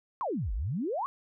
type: exponential two-way sweep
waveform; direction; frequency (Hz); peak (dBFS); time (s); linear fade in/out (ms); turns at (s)
sine; down then up; 1157 to 43.15 to 1157; -29; 0.21-1.06; 0; 0.53
effects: none